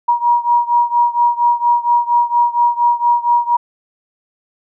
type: beating tone pair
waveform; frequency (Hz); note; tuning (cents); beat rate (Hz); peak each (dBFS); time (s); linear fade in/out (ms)
sine; 953 / 957.3; A#5 / A#5; +38 / +46; 4.3; -13 / -15; 0.08-3.57; 10
effects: none